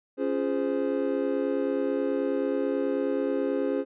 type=chord; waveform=triangle; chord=Db major seventh; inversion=none; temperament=just; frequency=277.2 / 346.5 / 415.8 / 519.7 Hz; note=Db4 / F4 / Ab4 / C5; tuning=0 / -14 / +2 / -12 cents; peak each=-27 / -31 / -28 / -28 dBFS; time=0.17-3.85 s; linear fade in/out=50 ms; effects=resampled to 8000 Hz